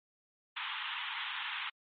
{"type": "band-pass noise", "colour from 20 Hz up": "white", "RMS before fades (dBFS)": -39, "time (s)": [0.56, 1.7], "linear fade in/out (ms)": 10, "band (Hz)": [840, 3600], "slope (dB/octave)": 96, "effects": ["MP3 32 kbps"]}